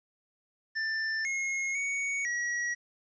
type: tone with pitch steps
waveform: square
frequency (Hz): 1776 / 2159 / 2232 / 1916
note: A6 / C#7 / C#7 / A#6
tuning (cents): +16 / -46 / +11 / +47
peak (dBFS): -30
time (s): 0.75-2.75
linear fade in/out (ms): 20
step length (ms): 500
effects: resampled to 16000 Hz + 11-bit